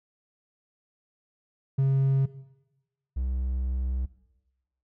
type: tone pair in turn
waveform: triangle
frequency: 135.3 / 63.85 Hz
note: C#3 / C2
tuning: -42 / -42 cents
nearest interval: octave + minor second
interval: 1300 cents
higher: first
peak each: -17 / -24 dBFS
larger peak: first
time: 1.78-2.26 / 3.16-4.06 s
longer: second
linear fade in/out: 10 ms
effects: noise-tail reverb RT60 1.0 s tail -18 dB re dry + tanh soft clip ceiling -14 dBFS